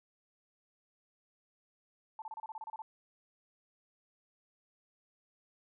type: tone bursts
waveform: sine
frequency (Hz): 880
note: A5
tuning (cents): 0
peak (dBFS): -40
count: 11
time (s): 2.19-2.82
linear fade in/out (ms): 2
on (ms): 30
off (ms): 30
effects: none